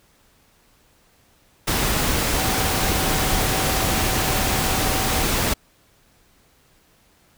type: tone in noise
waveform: sine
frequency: 763 Hz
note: G5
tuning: 47 cents flat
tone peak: -30 dBFS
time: 2.38-5.25 s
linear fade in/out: 10 ms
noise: pink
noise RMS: -21 dBFS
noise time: 1.67-5.54 s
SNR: -12 dB
effects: pink hiss -58 dBFS RMS until 7.37 s